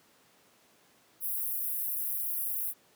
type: high-pass noise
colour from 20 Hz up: pink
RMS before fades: -33 dBFS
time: 1.2-2.74 s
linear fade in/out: 50 ms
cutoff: 11000 Hz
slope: 48 dB/octave
effects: pink hiss -63 dBFS RMS until 2.95 s + high-pass 200 Hz 12 dB/octave